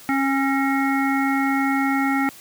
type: harmonic tone with a mistuned harmonic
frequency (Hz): 272.9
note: C#4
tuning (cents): -27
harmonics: 1 / 3 / 5 / 7 / 8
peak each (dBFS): -20 / -25 / -27 / -28 / -29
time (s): 0.09-2.29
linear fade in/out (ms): 0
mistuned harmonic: 7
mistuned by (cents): -28
effects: white hiss -44 dBFS RMS until 2.4 s + high-pass 80 Hz 12 dB/octave